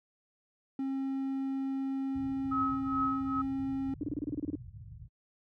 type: tone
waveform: triangle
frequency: 269.2 Hz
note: C4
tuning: 49 cents sharp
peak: -29 dBFS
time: 0.79-3.94 s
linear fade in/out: 2 ms
type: low-pass noise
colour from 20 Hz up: pink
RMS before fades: -42 dBFS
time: 2.14-5.08 s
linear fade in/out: 20 ms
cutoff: 140 Hz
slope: 48 dB/octave
type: tone with tremolo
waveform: sine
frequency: 1281 Hz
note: E6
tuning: 50 cents flat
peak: -27 dBFS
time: 2.51-3.42 s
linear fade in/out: 10 ms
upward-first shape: triangle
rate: 2.4 Hz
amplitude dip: 95%
type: tone bursts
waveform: sine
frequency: 293.7 Hz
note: D4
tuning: in tune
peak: -30 dBFS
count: 11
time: 4.01-4.554 s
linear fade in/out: 2 ms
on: 24 ms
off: 28 ms
effects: high-pass 80 Hz 12 dB/octave